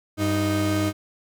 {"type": "tone pair together", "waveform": "35% pulse", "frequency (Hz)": [97.44, 310.8], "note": ["G2", "D#4"], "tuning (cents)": [-10, -2], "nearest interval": "octave + minor sixth", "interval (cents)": 2008, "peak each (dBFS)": [-23, -21], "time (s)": [0.17, 0.93], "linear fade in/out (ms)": 50, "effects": []}